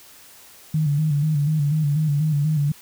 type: tone with vibrato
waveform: sine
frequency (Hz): 149.7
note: D3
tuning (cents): +33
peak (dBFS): -17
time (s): 0.74-2.72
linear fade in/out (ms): 5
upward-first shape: square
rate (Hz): 4.1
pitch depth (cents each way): 66
effects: white hiss -47 dBFS RMS until 2.81 s